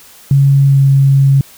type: tone with pitch glide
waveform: sine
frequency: 138.59 to 137.16 Hz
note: C#3 to C#3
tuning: 0 to -18 cents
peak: -5 dBFS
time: 0.31-1.41 s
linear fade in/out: 2 ms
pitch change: -18 cents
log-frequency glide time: 0.66-0.78 s
effects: white hiss -40 dBFS RMS until 1.57 s